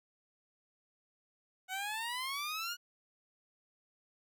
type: exponential sweep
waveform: 15% pulse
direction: up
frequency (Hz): 737 to 1460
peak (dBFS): -30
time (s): 1.68-2.77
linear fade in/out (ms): 50
effects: none